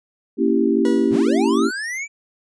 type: chord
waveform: sine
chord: A# diminished seventh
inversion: none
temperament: equal with one note detuned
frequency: 232.3 / 277.2 / 329.6 / 392 Hz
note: A#3 / C#4 / E4 / G4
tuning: -6 / 0 / 0 / 0 cents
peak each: -20 dBFS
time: 0.37-1.71 s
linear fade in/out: 50 ms
type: tone with exponential decay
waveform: 40% pulse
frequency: 484.6 Hz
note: B4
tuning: 33 cents flat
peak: -22 dBFS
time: 0.85-1.5 s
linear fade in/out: 2 ms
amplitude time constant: 140 ms
type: linear sweep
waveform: square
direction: up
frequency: 52.5 to 2349 Hz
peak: -25 dBFS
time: 1.1-2.08 s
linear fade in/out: 50 ms
effects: resampled to 22050 Hz